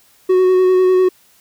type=tone with vibrato; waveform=triangle; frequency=370 Hz; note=F#4; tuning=in tune; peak=-7 dBFS; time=0.29-1.09 s; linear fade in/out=10 ms; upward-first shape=square; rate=10 Hz; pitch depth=13 cents each way; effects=white hiss -52 dBFS RMS until 1.4 s